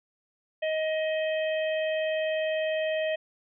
harmonic tone with a mistuned harmonic, 628 Hz, D#5, 16 cents sharp, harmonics 1 / 3 / 4 / 5, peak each -26 / -36 / -38 / -40 dBFS, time 0.62-3.16 s, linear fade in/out 10 ms, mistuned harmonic 4, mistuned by +20 cents, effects none

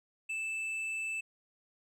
sine tone with hard clipping, 2637 Hz, E7, in tune, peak -35 dBFS, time 0.29-1.21 s, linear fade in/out 10 ms, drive 5 dB, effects none

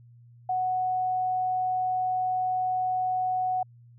sine tone, 740 Hz, F#5, in tune, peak -24 dBFS, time 0.49-3.63 s, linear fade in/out 5 ms, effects added 119 Hz sine -50 dBFS peak until 3.98 s

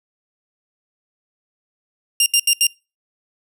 15% pulse tone bursts, 2796 Hz, F7, 1 cent sharp, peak -5 dBFS, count 4, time 2.2-2.669 s, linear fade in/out 2 ms, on 61 ms, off 75 ms, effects noise-tail reverb RT60 0.3 s tail -26 dB re dry

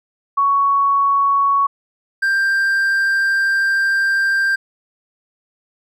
sine / triangle tone pair in turn, 1115 / 1583.2 Hz, C#6 / G6, +10 / +17 cents, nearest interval tritone, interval 607 cents, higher second, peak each -12 dBFS, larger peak neither, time 0.37-1.67 / 2.22-4.56 s, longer second, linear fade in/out 10 ms, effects none

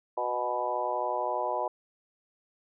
harmonic tone with a mistuned harmonic, 123.47 Hz, B2, in tune, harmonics 3 / 4 / 5 / 6 / 7 / 8, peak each -39 / -36 / -33 / -36 / -34 / -33 dBFS, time 0.17-1.68 s, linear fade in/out 5 ms, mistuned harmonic 7, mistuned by -24 cents, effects none

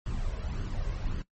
brown noise with flanger, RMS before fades -32 dBFS, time 0.06-1.22 s, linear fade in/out 2 ms, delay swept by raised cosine 0.64 to 1.94 ms, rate 1.8 Hz, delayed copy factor +0.5, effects noise-tail reverb RT60 0.1 s tail -17 dB re dry + MP3 32 kbps

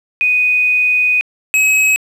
sine / square tone pair in turn, 2489 / 2555 Hz, D#7 / D#7, 0 / +45 cents, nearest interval unison, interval 45 cents, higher second, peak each -10 dBFS, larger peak neither, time 0.21-1.21 / 1.54-1.96 s, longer first, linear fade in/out 0 ms, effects low-pass 12000 Hz 12 dB/octave + 7-bit

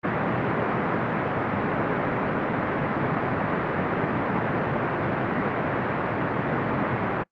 pink band-pass noise, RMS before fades -25 dBFS, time 0.03-7.24 s, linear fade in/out 20 ms, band 120 to 1900 Hz, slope 24 dB/octave, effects noise-tail reverb RT60 0.1 s tail -23 dB re dry + Opus 32 kbps

